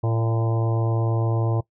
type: harmonic tone with a mistuned harmonic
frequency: 113.6 Hz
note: A#2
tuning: 44 cents flat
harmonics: 1 / 3 / 4 / 5 / 6 / 7 / 8 / 9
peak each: -20 / -30 / -32 / -34 / -36 / -37 / -38 / -39 dBFS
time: 0.03-1.61 s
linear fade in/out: 10 ms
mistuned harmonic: 5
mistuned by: +26 cents
effects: noise-tail reverb RT60 0.1 s tail -20 dB re dry